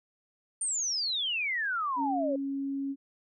sine exponential sweep, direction down, 9130 to 523.3 Hz, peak -28 dBFS, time 0.61-2.36 s, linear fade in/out 5 ms
sine tone with pitch glide, 277.2 to 275.4 Hz, C#4 to C#4, 0 to -11 cents, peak -30 dBFS, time 1.96-2.96 s, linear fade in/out 50 ms, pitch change -11 cents, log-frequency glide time 2.36-2.43 s
effects none

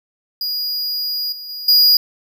square tone with level steps, 4883 Hz, D#8, 33 cents flat, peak -20 / -30 / -27 / -9 dBFS, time 0.41-1.97 s, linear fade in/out 2 ms, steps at 1.32 / 1.49 / 1.68 s, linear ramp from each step 5 ms, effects none

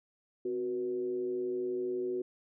sine tone with frequency modulation, 370 Hz, F#4, in tune, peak -31 dBFS, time 0.45-2.22 s, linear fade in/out 5 ms, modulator 112 Hz, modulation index 0.5, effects none

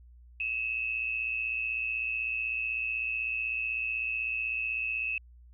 sine tone pair together, 2558 / 2674 Hz, D#7 / E7, +47 / +24 cents, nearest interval minor second, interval 77 cents, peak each -31 / -34 dBFS, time 0.4-5.18 s, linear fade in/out 2 ms, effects added 60 Hz sine -51 dBFS peak until 5.53 s

